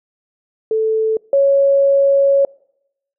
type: tone pair in turn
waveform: sine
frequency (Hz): 440 / 554.4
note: A4 / C#5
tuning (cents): 0 / 0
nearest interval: major third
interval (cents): 400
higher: second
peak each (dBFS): -13 / -9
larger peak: second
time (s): 0.71-1.17 / 1.33-2.45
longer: second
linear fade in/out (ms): 2
effects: noise-tail reverb RT60 0.8 s tail -25 dB re dry